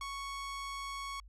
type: tone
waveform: sawtooth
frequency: 1108.7 Hz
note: C#6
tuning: in tune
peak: -35 dBFS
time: 0.01-1.2 s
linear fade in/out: 2 ms
effects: added 50 Hz sine -52 dBFS peak until 1.28 s + low-pass 9000 Hz 12 dB/octave